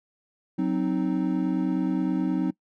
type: chord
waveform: triangle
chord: C diminished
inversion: second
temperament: equal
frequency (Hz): 185 / 261.6 / 311.1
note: Gb3 / C4 / Eb4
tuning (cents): 0 / 0 / 0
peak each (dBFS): -25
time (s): 0.58-2.51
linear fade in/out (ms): 10
effects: noise-tail reverb RT60 0.1 s tail -22 dB re dry